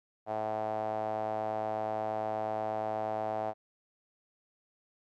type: tone with band-pass filter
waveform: sawtooth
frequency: 108.4 Hz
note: A2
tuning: 25 cents flat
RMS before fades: -34 dBFS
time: 0.26-3.54 s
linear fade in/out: 50 ms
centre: 710 Hz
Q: 6
effects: none